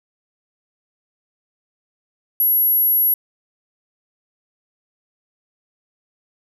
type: tone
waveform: sine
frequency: 11580 Hz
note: F#9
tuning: 38 cents flat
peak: -13 dBFS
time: 2.4-3.14 s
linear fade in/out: 2 ms
effects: none